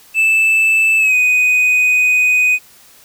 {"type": "tone with pitch glide", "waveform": "triangle", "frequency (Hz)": [2635, 2494], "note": ["E7", "D#7"], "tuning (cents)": [-1, 3], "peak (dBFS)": -8, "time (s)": [0.14, 2.59], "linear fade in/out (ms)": 50, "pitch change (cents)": -96, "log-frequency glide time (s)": [0.98, 1.15], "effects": ["white hiss -45 dBFS RMS until 3.04 s"]}